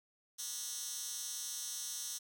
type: tone with high-pass filter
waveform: 10% pulse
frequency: 239.5 Hz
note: A#3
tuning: 47 cents sharp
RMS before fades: -42 dBFS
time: 0.38-2.19 s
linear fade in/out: 20 ms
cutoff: 6000 Hz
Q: 1.7
effects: none